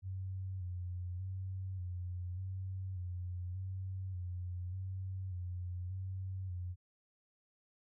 sine tone with vibrato, 92 Hz, F#2, 9 cents flat, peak -38 dBFS, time 0.02-6.76 s, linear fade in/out 50 ms, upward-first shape square, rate 0.85 Hz, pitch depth 45 cents each way, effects none

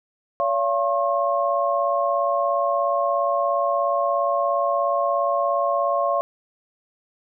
sine tone cluster, 567 / 684 / 1078 Hz, C#5 / F5 / C#6, +39 / -36 / -49 cents, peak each -23 dBFS, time 0.4-6.21 s, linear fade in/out 0 ms, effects none

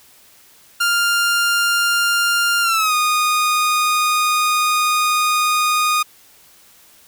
sawtooth tone with pitch glide, 1399 to 1232.1 Hz, F6 to D#6, +3 to -17 cents, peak -11 dBFS, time 0.8-6.03 s, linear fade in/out 10 ms, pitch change -220 cents, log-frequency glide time 2.62-2.94 s, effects white hiss -49 dBFS RMS until 7.07 s

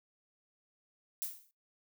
violet noise with exponential decay, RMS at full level -34 dBFS, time 1.22-1.51 s, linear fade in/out 0 ms, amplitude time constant 62 ms, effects noise-tail reverb RT60 0.2 s tail -21 dB re dry

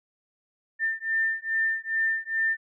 sine beating tone pair, 1794 / 1796.4 Hz, A6 / A6, +33 / +35 cents, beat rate 2.4 Hz, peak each -27 dBFS, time 0.79-2.57 s, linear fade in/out 50 ms, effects none

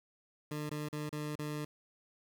20% pulse tone with dropouts, 150.1 Hz, D3, 38 cents sharp, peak -32 dBFS, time 0.51-1.65 s, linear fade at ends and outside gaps 5 ms, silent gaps 0.694-0.711 / 0.887-0.927 / 1.093-1.126 / 1.356-1.39 s, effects 10-bit

